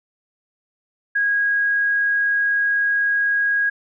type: tone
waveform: sine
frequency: 1644 Hz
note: G#6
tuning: 18 cents flat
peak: -16 dBFS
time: 1.15-3.7 s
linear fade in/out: 10 ms
effects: none